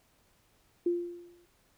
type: tone with exponential decay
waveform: sine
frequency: 347.9 Hz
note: F4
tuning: 7 cents flat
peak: -23 dBFS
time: 0.86-1.46 s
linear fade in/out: 5 ms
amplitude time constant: 130 ms
effects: pink hiss -68 dBFS RMS until 1.77 s